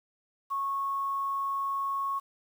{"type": "tone with quantisation", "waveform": "sine", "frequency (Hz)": 1100, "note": "C#6", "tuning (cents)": -14, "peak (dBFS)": -28, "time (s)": [0.5, 2.2], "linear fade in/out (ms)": 20, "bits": 9, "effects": []}